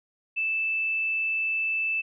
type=tone; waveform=sine; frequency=2637 Hz; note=E7; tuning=in tune; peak=-24 dBFS; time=0.36-2.02 s; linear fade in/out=20 ms; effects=none